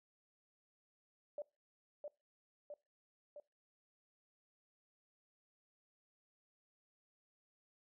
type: tone with echo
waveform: sine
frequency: 587.3 Hz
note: D5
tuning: in tune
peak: -40 dBFS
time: 1.38-1.42 s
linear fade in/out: 2 ms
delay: 660 ms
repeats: 3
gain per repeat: -3 dB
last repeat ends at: 3.4 s
effects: noise-tail reverb RT60 0.3 s tail -24 dB re dry